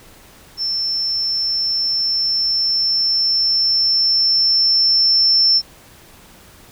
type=tone with level ramp; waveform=sine; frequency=5360 Hz; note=E8; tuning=28 cents sharp; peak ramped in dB=-18 to -10 dBFS; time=0.57-5.62 s; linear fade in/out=50 ms; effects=pink hiss -45 dBFS RMS until 6.71 s